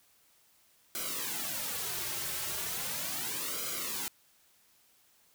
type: noise with flanger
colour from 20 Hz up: white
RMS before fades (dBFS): -36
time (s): 0.95-4.08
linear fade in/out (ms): 0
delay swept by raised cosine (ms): 1.1 to 4.2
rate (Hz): 0.37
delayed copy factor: -0.85
effects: white hiss -66 dBFS RMS until 5.34 s